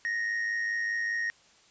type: tone with amplitude modulation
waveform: triangle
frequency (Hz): 1864.7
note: A#6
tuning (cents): 0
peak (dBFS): -24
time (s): 0.05-1.3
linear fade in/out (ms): 0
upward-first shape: sine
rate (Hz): 105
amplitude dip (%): 50
effects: white hiss -60 dBFS RMS until 1.7 s + resampled to 16000 Hz